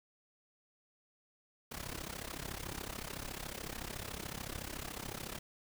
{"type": "noise with amplitude modulation", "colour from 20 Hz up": "pink", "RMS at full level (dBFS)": -40, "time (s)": [1.71, 5.39], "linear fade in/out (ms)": 10, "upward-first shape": "sine", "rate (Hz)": 33.8, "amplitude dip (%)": 85, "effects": []}